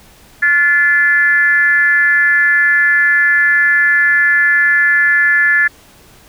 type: tone with frequency modulation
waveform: sine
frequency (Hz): 1730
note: A6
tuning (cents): -30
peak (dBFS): -8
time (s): 0.42-5.68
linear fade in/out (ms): 10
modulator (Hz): 319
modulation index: 0.6
effects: pink hiss -44 dBFS RMS until 6.28 s